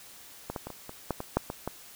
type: clicks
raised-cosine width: 1 ms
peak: -19 / -19 / -23 / -26 / -26 / -14 / -20 / -9 / -19 / -17 dBFS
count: 10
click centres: 0.5 / 0.562 / 0.67 / 0.703 / 0.894 / 1.107 / 1.204 / 1.37 / 1.501 / 1.676 s
effects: white hiss -50 dBFS RMS until 1.95 s